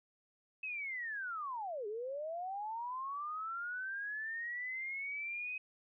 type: linear two-way sweep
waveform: sine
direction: down then up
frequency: 2601 to 402.3 to 2530 Hz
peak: -38 dBFS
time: 0.63-5.58 s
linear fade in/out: 5 ms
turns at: 1.87 s
effects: none